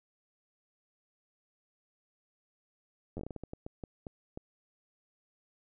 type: slowing click train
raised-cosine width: 2 ms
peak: -27 dBFS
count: 14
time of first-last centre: 3.17-4.374 s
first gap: 10 ms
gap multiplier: 1.33
effects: none